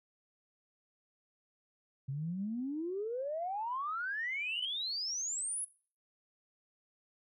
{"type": "exponential sweep", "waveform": "sine", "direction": "up", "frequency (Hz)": [130.81, 10810], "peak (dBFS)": -34, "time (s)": [2.08, 5.65], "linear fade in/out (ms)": 10}
{"type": "tone with exponential growth", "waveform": "sine", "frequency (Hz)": 2985, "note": "F#7", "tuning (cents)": 15, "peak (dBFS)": -33, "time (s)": [4.14, 4.65], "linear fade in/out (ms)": 1, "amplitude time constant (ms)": 110}
{"effects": ["noise-tail reverb RT60 0.4 s tail -19 dB re dry", "tanh soft clip ceiling -26 dBFS"]}